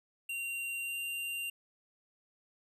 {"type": "tone with pitch glide", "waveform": "square", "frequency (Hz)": [2763, 2779], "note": ["F7", "F7"], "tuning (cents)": [-19, -9], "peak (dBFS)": -36, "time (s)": [0.29, 1.5], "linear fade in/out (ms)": 5, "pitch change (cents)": 10, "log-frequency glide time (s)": [0.82, 0.97], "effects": []}